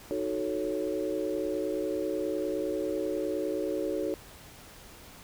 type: chord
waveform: sine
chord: D# half-diminished seventh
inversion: none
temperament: equal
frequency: 311.1 / 370 / 440 / 554.4 Hz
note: D#4 / F#4 / A4 / C#5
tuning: 0 / 0 / 0 / 0 cents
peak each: -34 dBFS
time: 0.11-4.14 s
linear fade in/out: 0 ms
effects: pink hiss -50 dBFS RMS until 5.23 s